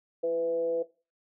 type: tone with frequency modulation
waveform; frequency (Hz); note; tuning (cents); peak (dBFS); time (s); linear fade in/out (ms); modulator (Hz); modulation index
sine; 500; B4; +21; -25; 0.23-0.83; 10; 163; 0.44
effects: noise-tail reverb RT60 0.3 s tail -18 dB re dry